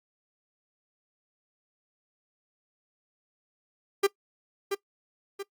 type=tone with echo; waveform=45% pulse; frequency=396.7 Hz; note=G4; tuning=21 cents sharp; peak=-19 dBFS; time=4.03-4.07 s; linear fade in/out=10 ms; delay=680 ms; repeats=2; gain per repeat=-7 dB; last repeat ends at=5.43 s; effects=noise-tail reverb RT60 0.1 s tail -20 dB re dry + Opus 48 kbps